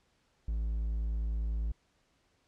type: tone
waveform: triangle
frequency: 55 Hz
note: A1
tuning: in tune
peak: -28 dBFS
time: 0.48-1.72 s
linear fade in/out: 5 ms
effects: pink hiss -72 dBFS RMS until 2.47 s + low-pass 7000 Hz 12 dB/octave